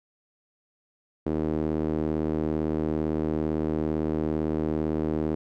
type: tone with band-pass filter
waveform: sawtooth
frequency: 77.78 Hz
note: D#2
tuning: in tune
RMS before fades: -27 dBFS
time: 1.26-5.35 s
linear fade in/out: 5 ms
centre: 340 Hz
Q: 1.9
effects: none